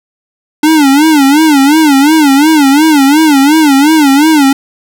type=tone with vibrato; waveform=square; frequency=293.7 Hz; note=D4; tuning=in tune; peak=-4 dBFS; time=0.63-4.53 s; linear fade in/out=5 ms; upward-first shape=sine; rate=2.8 Hz; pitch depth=150 cents each way; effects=none